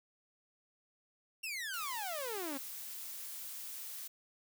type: exponential sweep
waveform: sawtooth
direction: down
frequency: 2794 to 261.6 Hz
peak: -35 dBFS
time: 1.43-2.58 s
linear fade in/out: 10 ms
type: noise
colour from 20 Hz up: blue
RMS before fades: -45 dBFS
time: 1.73-4.08 s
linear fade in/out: 10 ms
effects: none

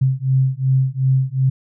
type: beating tone pair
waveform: sine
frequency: 130.8 / 133.5 Hz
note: C3 / C3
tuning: 0 / +35 cents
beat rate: 2.7 Hz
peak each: -17 dBFS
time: 0.01-1.5 s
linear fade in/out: 10 ms
effects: none

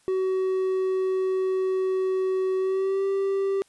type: tone with pitch glide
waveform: triangle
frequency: 376.6 to 391 Hz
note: F#4 to G4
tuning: +31 to -4 cents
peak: -20 dBFS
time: 0.08-3.62 s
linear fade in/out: 0 ms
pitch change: +65 cents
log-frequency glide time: 2.58-3.05 s
effects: white hiss -62 dBFS RMS until 3.68 s + resampled to 24000 Hz

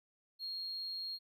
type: tone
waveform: triangle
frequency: 4259 Hz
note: C8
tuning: 30 cents sharp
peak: -36 dBFS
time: 0.39-1.19 s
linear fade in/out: 50 ms
effects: tanh soft clip ceiling -36 dBFS

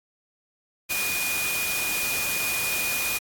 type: tone in noise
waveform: sine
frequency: 2456 Hz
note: D#7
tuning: 23 cents flat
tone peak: -27 dBFS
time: 0.89-3.19 s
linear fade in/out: 20 ms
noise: white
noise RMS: -28 dBFS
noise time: 0.89-3.19 s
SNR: -2 dB
effects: AAC 64 kbps

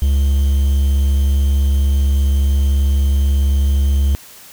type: tone with quantisation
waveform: triangle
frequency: 69.2 Hz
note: C#2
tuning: 2 cents flat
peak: -9 dBFS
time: 0.02-4.15 s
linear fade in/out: 0 ms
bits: 6
effects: white hiss -40 dBFS RMS until 4.52 s

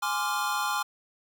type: chord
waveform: square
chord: D half-diminished seventh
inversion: second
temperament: equal with one note detuned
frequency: 830.6 / 1039.9 / 1174.7 / 1396.9 Hz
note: Ab5 / C6 / D6 / F6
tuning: 0 / -11 / 0 / 0 cents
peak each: -33 dBFS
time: 0.02-0.83 s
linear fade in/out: 10 ms
effects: none

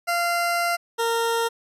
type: tone pair in turn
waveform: 20% pulse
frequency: 691 / 461.2 Hz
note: F5 / A#4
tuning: -19 / -19 cents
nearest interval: perfect fifth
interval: 700 cents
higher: first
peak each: -16 dBFS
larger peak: neither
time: 0.07-0.77 / 0.98-1.49 s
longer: first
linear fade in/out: 20 ms
effects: resampled to 32000 Hz

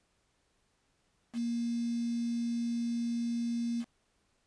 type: tone with quantisation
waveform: sine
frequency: 234.9 Hz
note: A#3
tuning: 13 cents sharp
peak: -30 dBFS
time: 1.33-3.85 s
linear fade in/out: 50 ms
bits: 8
effects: pink hiss -74 dBFS RMS until 4.46 s + resampled to 22050 Hz

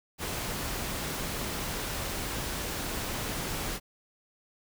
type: noise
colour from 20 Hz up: pink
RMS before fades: -34 dBFS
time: 0.18-3.8 s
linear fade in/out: 50 ms
effects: none

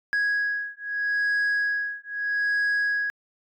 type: beating tone pair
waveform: sine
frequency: 1659 / 1659.79 Hz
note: G#6 / G#6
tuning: -2 / -1 cents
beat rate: 0.79 Hz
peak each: -24 / -24 dBFS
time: 0.13-3.1 s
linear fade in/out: 0 ms
effects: tanh soft clip ceiling -20 dBFS

